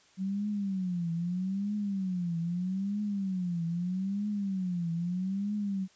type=tone with vibrato; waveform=sine; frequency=186.6 Hz; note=F#3; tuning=15 cents sharp; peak=-29 dBFS; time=0.17-5.88 s; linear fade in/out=50 ms; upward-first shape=triangle; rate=0.79 Hz; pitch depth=210 cents each way; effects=white hiss -62 dBFS RMS until 5.95 s + resampled to 16000 Hz